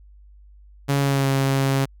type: tone with pitch glide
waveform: sawtooth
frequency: 140 to 136.01 Hz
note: C#3 to C#3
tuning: +18 to -33 cents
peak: -14 dBFS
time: 0.88-1.86 s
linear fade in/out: 20 ms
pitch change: -51 cents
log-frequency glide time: 0.99-1.29 s
effects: added 50 Hz sine -45 dBFS peak until 2 s